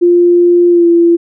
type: tone with pitch glide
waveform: sine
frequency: 349.5 to 340.3 Hz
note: F4 to F4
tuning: +1 to -45 cents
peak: -4 dBFS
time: 0.01-1.17 s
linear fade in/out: 20 ms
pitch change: -46 cents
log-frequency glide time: 0.69-0.87 s
effects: none